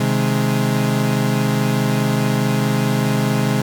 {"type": "chord", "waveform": "35% pulse", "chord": "Ab major", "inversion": "first", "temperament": "equal", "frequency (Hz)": [130.81, 155.56, 207.7], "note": ["C3", "Eb3", "Ab3"], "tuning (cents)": [0, 0, 0], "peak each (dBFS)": [-17, -21, -18], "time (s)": [0, 3.62], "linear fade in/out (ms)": 5, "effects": []}